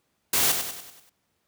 white noise with echo, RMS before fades -22 dBFS, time 0.33-0.52 s, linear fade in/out 5 ms, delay 96 ms, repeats 6, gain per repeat -6 dB, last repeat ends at 1.096 s, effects pink hiss -73 dBFS RMS until 1.47 s + high-pass 80 Hz 12 dB/octave

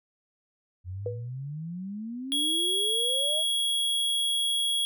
sine exponential sweep, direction up, 87.31 to 654 Hz, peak -33 dBFS, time 0.84-3.44 s, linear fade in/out 50 ms
sine tone with exponential decay, 486.1 Hz, B4, 28 cents flat, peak -26 dBFS, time 1.06-1.29 s, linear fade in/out 2 ms, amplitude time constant 50 ms
square tone, 3322 Hz, G#7, in tune, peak -25 dBFS, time 2.32-4.85 s, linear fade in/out 0 ms
effects none

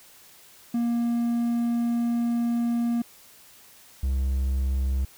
triangle tone pair in turn, 235.8 / 66.17 Hz, A#3 / C2, +20 / +20 cents, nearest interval octave + minor seventh, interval 2200 cents, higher first, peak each -20 dBFS, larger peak neither, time 0.74-3.02 / 4.03-5.05 s, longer first, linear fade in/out 5 ms, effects white hiss -52 dBFS RMS until 5.17 s

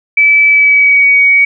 sine tone with pitch glide, 2305 to 2251 Hz, D7 to C#7, -33 to +26 cents, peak -4 dBFS, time 0.17-1.45 s, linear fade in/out 5 ms, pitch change -41 cents, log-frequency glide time 0.47-1.08 s, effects none

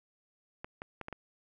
clicks, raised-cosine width 0.5 ms, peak -25 dBFS, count 5, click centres 0.645 / 0.819 / 1.013 / 1.084 / 1.127 s, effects none

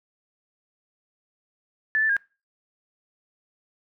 sine tone with pitch steps, 1747 / 1761 / 1623 Hz, A6 / A6 / G#6, -13 / +1 / -40 cents, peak -19 dBFS, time 1.95-2.166 s, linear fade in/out 0 ms, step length 72 ms, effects noise-tail reverb RT60 0.3 s tail -24 dB re dry

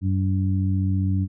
harmonic tone, 95.1 Hz, F#2, 48 cents sharp, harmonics 1 / 2 / 3, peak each -20 / -26 / -30 dBFS, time 0.01-1.28 s, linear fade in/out 50 ms, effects none

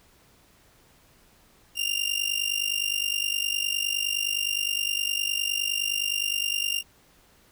sawtooth tone with amplitude modulation, 2797 Hz, F7, 2 cents sharp, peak -18 dBFS, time 1.75-6.83 s, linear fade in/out 50 ms, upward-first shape sine, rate 49.7 Hz, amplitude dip 85%, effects pink hiss -59 dBFS RMS until 7.51 s

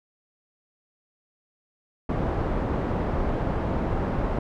pink low-pass noise, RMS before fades -26 dBFS, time 2.09-4.39 s, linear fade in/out 5 ms, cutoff 900 Hz, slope 12 dB/octave, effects none

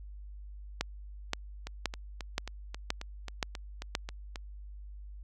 two click trains, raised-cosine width 0.2 ms, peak -12 / -22 dBFS, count 7 / 11, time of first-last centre 0.81-3.951 / 1.67-4.358 s, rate 1.91 / 3.72 Hz, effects added 50 Hz sine -43 dBFS peak until 5.23 s

